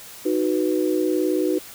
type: chord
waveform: sine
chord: B major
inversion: first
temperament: equal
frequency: 311.1 / 370 / 493.9 Hz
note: D#4 / F#4 / B4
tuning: 0 / 0 / 0 cents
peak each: -22 / -22 / -26 dBFS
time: 0.25-1.59 s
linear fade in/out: 10 ms
effects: white hiss -41 dBFS RMS until 1.74 s